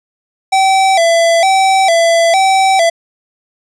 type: tone with vibrato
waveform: square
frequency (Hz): 718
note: F5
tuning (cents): +48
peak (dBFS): -8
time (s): 0.52-2.9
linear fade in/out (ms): 10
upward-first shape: square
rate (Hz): 1.1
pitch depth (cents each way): 120
effects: resampled to 22050 Hz + 8-bit